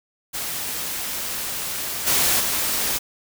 white noise with level steps, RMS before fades -28 / -19 / -23 dBFS, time 0.33-2.99 s, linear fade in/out 20 ms, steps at 2.06 / 2.39 s, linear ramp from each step 20 ms, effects none

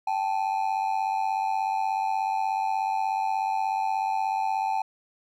triangle ring-modulated tone, 825 Hz, G#5, 12 cents flat, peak -19 dBFS, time 0.07-4.82 s, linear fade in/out 5 ms, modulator 48.3 Hz, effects none

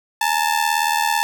sawtooth ring-modulated tone, 880 Hz, A5, in tune, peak -10 dBFS, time 0.21-1.23 s, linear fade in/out 0 ms, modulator 39 Hz, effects none

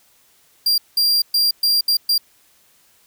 45% pulse tone bursts at uneven times, 4763 Hz, D8, 24 cents sharp, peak -13 dBFS, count 6, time 0.66-0.78 / 0.97-1.22 / 1.34-1.51 / 1.63-1.81 / 1.88-1.97 / 2.09-2.18 s, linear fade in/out 5 ms, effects white hiss -56 dBFS RMS until 3.06 s

